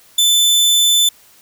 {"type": "tone", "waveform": "sawtooth", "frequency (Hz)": 3520, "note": "A7", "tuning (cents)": 0, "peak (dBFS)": -7, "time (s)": [0.18, 1.09], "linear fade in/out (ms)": 5, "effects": ["white hiss -48 dBFS RMS until 1.41 s"]}